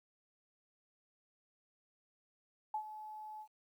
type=tone with ADSR envelope; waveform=sine; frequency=858 Hz; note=A5; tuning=44 cents flat; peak=-33 dBFS; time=2.74-3.48 s; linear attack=4 ms; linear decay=81 ms; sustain=-12 dB; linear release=75 ms; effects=12-bit